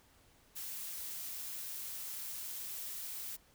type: noise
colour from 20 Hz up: blue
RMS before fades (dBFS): -43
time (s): 0.55-3.37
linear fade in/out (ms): 20
effects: pink hiss -66 dBFS RMS until 3.54 s